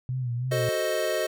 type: tone with vibrato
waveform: sine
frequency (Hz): 124.2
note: B2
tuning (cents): +10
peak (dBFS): -26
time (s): 0.09-0.69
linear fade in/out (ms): 0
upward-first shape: sine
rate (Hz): 3.1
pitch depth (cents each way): 77
type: chord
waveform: square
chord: F# diminished seventh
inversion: none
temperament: equal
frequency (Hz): 370 / 440 / 523.3 / 622.3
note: F#4 / A4 / C5 / Eb5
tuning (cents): 0 / 0 / 0 / 0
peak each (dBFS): -33 / -33 / -32 / -28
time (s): 0.51-1.27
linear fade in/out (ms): 10
effects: none